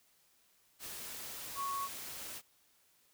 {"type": "tone in noise", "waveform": "sine", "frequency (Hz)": 1108.7, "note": "C#6", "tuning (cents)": 0, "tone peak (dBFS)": -35, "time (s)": [1.55, 1.89], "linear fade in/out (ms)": 50, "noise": "white", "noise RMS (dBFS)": -45, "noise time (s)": [0.79, 2.42], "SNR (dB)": 7, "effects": ["white hiss -70 dBFS RMS until 3.13 s"]}